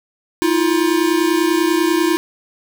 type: tone pair together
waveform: square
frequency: 319.1 / 349.2 Hz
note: D#4 / F4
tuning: +44 / 0 cents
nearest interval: major second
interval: 156 cents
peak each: -17 dBFS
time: 0.42-2.17 s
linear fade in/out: 0 ms
effects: none